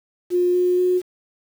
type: tone with pitch steps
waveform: sine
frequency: 356.4 / 359.7 / 363 Hz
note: F4 / F#4 / F#4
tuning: +35 / -49 / -33 cents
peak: -15 dBFS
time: 0.3-1.02 s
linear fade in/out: 50 ms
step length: 240 ms
effects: 7-bit